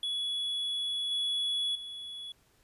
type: tone with level steps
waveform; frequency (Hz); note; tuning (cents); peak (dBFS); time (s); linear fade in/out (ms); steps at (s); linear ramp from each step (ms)
triangle; 3388; G#7; +34; -29 / -27 / -38; 0.03-2.32; 2; 1.11 / 1.75; 5
effects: pink hiss -67 dBFS RMS until 2.63 s + resampled to 32000 Hz